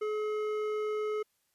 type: tone with hard clipping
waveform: sine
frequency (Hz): 426.1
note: G#4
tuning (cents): +44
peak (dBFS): -32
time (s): 0.01-1.23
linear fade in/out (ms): 10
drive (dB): 10
effects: white hiss -75 dBFS RMS until 1.54 s + resampled to 32000 Hz